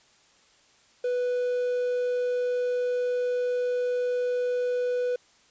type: tone with quantisation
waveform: triangle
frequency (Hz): 493.9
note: B4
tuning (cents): 0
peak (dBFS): -22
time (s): 1.04-5.16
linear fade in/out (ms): 5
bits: 8
effects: white hiss -60 dBFS RMS until 5.5 s + resampled to 16000 Hz